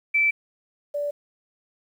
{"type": "tone pair in turn", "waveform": "sine", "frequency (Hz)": [2324, 581], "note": ["D7", "D5"], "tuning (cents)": [-19, -19], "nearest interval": "2 octaves", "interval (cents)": 2400, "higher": "first", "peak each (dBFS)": [-17, -24], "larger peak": "first", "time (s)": [[0.14, 0.31], [0.94, 1.11]], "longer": "neither", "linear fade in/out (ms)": 10, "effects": ["9-bit"]}